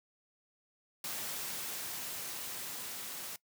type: noise with level ramp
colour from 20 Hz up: white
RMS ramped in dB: -39 to -43 dBFS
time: 1.04-3.36 s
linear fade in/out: 2 ms
effects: noise-tail reverb RT60 0.1 s tail -21 dB re dry + high-pass 100 Hz 12 dB/octave